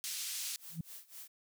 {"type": "band-pass noise", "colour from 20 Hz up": "white", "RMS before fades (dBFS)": -40, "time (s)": [0.04, 0.56], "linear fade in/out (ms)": 0, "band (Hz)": [3000, 10000], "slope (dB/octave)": 12}
{"type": "noise with tremolo", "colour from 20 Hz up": "blue", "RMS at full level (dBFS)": -48, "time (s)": [0.38, 1.28], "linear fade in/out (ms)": 10, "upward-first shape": "sine", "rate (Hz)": 4, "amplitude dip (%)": 90}
{"type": "tone with exponential growth", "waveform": "sine", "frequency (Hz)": 164.4, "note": "E3", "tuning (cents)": -4, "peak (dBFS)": -31, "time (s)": [0.69, 0.81], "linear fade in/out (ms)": 5, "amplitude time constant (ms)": 24}
{"effects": []}